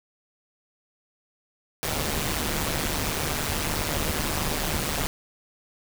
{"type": "noise with amplitude modulation", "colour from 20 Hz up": "pink", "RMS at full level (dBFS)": -24, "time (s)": [1.83, 5.07], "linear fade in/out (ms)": 0, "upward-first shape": "sine", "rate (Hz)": 151, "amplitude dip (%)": 75, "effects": []}